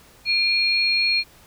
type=tone pair together; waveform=sine; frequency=2400 / 4276 Hz; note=D7 / C8; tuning=+37 / +37 cents; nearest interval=minor seventh; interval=1000 cents; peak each=-20 dBFS; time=0.25-1.24 s; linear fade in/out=50 ms; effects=pink hiss -51 dBFS RMS until 1.46 s